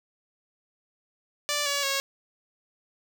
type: tone with pitch steps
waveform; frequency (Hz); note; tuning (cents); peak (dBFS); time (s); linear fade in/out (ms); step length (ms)
5% pulse; 586 / 567 / 548.7; D5 / C#5 / C#5; -4 / +39 / -18; -14; 1.49-2; 0; 170
effects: none